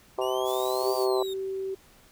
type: harmonic tone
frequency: 128.4 Hz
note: C3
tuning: 32 cents flat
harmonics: 3 / 4 / 5 / 6 / 7 / 8 / 9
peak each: -29 / -32 / -31 / -35 / -36 / -36 / -40 dBFS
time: 0.18-1.23 s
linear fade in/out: 5 ms
type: exponential two-way sweep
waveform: 40% pulse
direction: up then down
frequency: 2794 to 4699 to 3639 Hz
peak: -37 dBFS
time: 0.21-1.34 s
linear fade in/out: 10 ms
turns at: 0.94 s
type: high-pass noise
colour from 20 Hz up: white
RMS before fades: -42 dBFS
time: 0.44-1.08 s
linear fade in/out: 50 ms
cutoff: 3800 Hz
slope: 12 dB/octave
type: tone with pitch glide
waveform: sine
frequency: 392.8 to 384.5 Hz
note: G4 to G4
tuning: +4 to -33 cents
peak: -29 dBFS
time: 0.82-1.75 s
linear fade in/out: 10 ms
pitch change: -37 cents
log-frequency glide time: 0.96-1.08 s
effects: pink hiss -57 dBFS RMS until 2.11 s